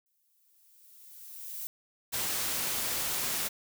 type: noise with exponential growth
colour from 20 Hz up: violet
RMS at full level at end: -37 dBFS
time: 0.06-1.67 s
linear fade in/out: 0 ms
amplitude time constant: 350 ms
type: noise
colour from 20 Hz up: white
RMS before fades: -32 dBFS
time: 2.12-3.49 s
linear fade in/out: 20 ms
effects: none